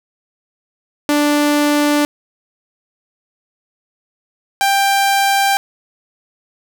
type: tone pair in turn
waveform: sawtooth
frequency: 293.7 / 789.8 Hz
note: D4 / G5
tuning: 0 / +13 cents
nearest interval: octave + perfect fourth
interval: 1713 cents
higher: second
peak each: -8 dBFS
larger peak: neither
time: 1.09-2.05 / 4.61-5.57 s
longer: neither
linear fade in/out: 0 ms
effects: none